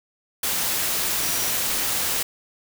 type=tone in noise; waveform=sine; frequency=5800 Hz; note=F#8; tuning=35 cents flat; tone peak=-33 dBFS; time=1.22-1.51 s; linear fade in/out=5 ms; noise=white; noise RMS=-24 dBFS; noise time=0.43-2.23 s; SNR=-12 dB; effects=none